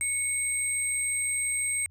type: tone pair together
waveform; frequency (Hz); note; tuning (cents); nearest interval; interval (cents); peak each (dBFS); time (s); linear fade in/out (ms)
sine; 2217 / 8370; C#7 / C9; 0 / 0; octave + major seventh; 2300; -29 / -25; 0.01-1.86; 0
effects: tanh soft clip ceiling -23 dBFS + added 88 Hz sine -52 dBFS peak until 1.9 s